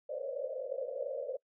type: band-pass noise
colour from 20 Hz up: white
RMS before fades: -38 dBFS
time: 0.09-1.37 s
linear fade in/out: 10 ms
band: 490 to 590 Hz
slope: 96 dB/octave
effects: noise-tail reverb RT60 0.1 s tail -23 dB re dry